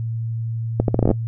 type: accelerating click train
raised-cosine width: 2 ms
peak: -3 dBFS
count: 10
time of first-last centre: 0.8-1.113 s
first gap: 82 ms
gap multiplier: 0.76
effects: noise-tail reverb RT60 0.1 s tail -23 dB re dry + added 114 Hz sine -22 dBFS peak until 1.27 s